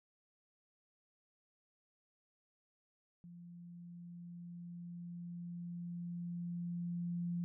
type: tone with level ramp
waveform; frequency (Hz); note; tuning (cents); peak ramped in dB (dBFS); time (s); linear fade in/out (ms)
sine; 173.3; F3; -13; -51 to -35; 3.24-7.44; 0
effects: none